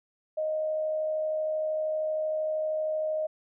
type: tone with amplitude modulation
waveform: sine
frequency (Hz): 622.3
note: D#5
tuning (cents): 0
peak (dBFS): -25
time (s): 0.37-3.27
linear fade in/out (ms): 10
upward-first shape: sine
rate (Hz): 72.9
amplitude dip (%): 30
effects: none